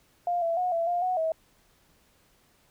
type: tone with pitch steps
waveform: sine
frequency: 702 / 669 / 726 / 670 / 703 / 736 / 644 Hz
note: F5 / E5 / F#5 / E5 / F5 / F#5 / E5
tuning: +9 / +25 / -33 / +28 / +11 / -9 / -41 cents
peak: -24 dBFS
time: 0.27-1.32 s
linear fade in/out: 2 ms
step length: 150 ms
effects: pink hiss -64 dBFS RMS until 2.7 s